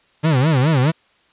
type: tone with vibrato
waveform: 40% pulse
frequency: 143 Hz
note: D3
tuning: 46 cents flat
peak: -12 dBFS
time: 0.23-0.92 s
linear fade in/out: 20 ms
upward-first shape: sine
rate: 4.8 Hz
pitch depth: 240 cents each way
effects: white hiss -57 dBFS RMS until 1.32 s + resampled to 8000 Hz